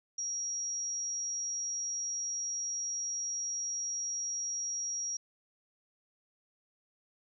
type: tone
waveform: sine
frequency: 5670 Hz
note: F8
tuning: 25 cents sharp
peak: -33 dBFS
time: 0.18-5.17 s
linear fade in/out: 5 ms
effects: none